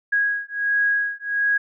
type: beating tone pair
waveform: sine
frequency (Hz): 1650 / 1651.4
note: G#6 / G#6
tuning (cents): -12 / -10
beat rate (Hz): 1.4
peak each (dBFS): -22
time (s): 0.12-1.58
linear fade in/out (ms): 10
effects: none